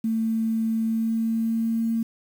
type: tone with pitch glide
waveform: sine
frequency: 223.8 to 227.3 Hz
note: A3 to A#3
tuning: +30 to -43 cents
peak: -21 dBFS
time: 0.04-2.03 s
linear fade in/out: 5 ms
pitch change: +27 cents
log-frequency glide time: 0.77-1.82 s
effects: 8-bit